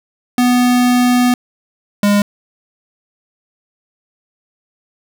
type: tone pair in turn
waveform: square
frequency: 246.9 / 204.3 Hz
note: B3 / G#3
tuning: 0 / -28 cents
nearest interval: minor third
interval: 328 cents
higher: first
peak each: -10 dBFS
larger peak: neither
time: 0.38-1.34 / 2.03-2.22 s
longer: first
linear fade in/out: 2 ms
effects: none